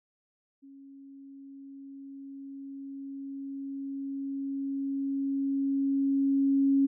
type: tone with level ramp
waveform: sine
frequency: 274.7 Hz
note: C#4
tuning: 16 cents flat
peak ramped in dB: -48 to -20 dBFS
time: 0.62-6.87 s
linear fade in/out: 20 ms
effects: none